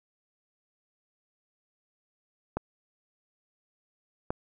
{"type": "clicks", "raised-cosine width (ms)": 1, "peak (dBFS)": -15, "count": 2, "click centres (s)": [2.57, 4.305], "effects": []}